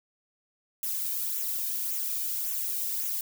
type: noise with flanger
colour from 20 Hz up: violet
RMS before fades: -31 dBFS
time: 0.83-3.21 s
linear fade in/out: 2 ms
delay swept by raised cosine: 0.21 to 1.51 ms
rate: 1.8 Hz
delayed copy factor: -0.55
effects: none